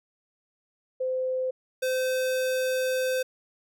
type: tone pair in turn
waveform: sine / square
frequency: 515 / 515 Hz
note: C5 / C5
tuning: -28 / -28 cents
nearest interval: unison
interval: 0 cents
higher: neither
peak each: -25 dBFS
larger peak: neither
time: 1-1.51 / 1.82-3.23 s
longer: second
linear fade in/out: 10 ms
effects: none